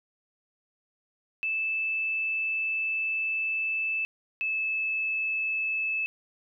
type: tone pair in turn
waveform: sine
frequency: 2630 / 2612 Hz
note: E7 / E7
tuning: -5 / -17 cents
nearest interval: unison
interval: 12 cents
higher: first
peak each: -26 dBFS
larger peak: neither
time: 1.43-4.05 / 4.41-6.06 s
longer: first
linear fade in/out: 0 ms
effects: none